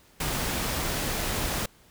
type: noise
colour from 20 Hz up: pink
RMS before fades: -29 dBFS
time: 0.2-1.66 s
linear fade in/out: 5 ms
effects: pink hiss -58 dBFS RMS until 1.9 s